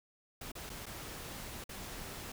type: noise with dropouts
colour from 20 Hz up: pink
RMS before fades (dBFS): -45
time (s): 0.41-2.32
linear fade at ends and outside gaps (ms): 5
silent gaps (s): 0.518-0.552 / 0.695-0.699 / 0.858-0.864 / 1.641-1.691
effects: none